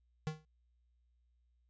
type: tone with exponential decay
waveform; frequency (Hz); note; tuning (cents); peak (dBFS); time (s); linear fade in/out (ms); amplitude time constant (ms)
square; 155.56; D#3; 0; -32; 0.27-0.45; 0; 38
effects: added 60 Hz sine -70 dBFS peak until 1.69 s + resampled to 16000 Hz